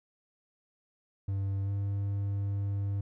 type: tone with pitch glide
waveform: triangle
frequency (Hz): 98 to 99.89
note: G2 to G2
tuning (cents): 0 to +33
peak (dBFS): -27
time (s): 1.28-3.01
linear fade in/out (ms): 5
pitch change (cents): +33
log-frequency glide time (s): 1.64-1.7
effects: none